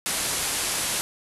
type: low-pass noise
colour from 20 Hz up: white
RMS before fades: -27 dBFS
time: 0.06-1.01 s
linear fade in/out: 0 ms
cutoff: 12000 Hz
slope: 96 dB/octave
effects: none